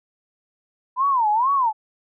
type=tone with vibrato; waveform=sine; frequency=971 Hz; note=B5; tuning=30 cents flat; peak=-16 dBFS; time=0.96-1.73 s; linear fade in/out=50 ms; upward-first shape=sine; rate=2.2 Hz; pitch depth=260 cents each way; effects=none